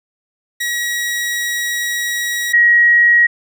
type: tone pair in turn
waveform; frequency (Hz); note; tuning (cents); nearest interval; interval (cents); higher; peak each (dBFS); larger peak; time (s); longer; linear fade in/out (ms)
sawtooth / sine; 1911 / 1898.9; A#6 / A#6; +43 / +32; unison; 11; first; -14 / -7; second; 0.6-2.53 / 2.53-3.27; first; 10
effects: none